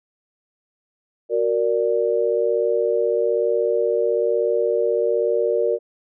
sine chord, Gb augmented, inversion none, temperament equal, 370 / 466.2 / 587.3 Hz, Gb4 / Bb4 / D5, 0 / 0 / 0 cents, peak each -24 / -19 / -23 dBFS, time 1.29-5.79 s, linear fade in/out 50 ms, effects none

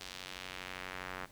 square tone with band-pass filter sweep, 46.16 Hz, F#1, 3 cents flat, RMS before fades -45 dBFS, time 0-1.26 s, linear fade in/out 10 ms, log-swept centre 4400 to 1500 Hz, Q 1.2, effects pink hiss -60 dBFS RMS until 1.31 s

